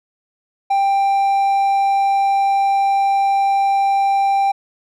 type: tone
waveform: triangle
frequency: 789 Hz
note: G5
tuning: 11 cents sharp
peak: -11 dBFS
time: 0.7-4.52 s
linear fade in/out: 10 ms
effects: none